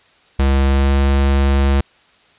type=tone with pitch glide; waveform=square; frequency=68 to 68.83 Hz; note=C#2 to C#2; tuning=-33 to -12 cents; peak=-12 dBFS; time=0.39-1.81 s; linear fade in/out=5 ms; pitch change=+21 cents; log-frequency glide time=0.66-0.94 s; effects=white hiss -52 dBFS RMS until 2.38 s + resampled to 8000 Hz